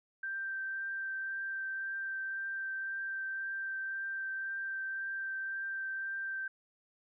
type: tone with vibrato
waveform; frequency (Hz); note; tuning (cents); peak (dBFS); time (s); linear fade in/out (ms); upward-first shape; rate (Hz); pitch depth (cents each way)
sine; 1568; G6; 0; -35; 0.23-6.48; 5; triangle; 1.9; 11
effects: none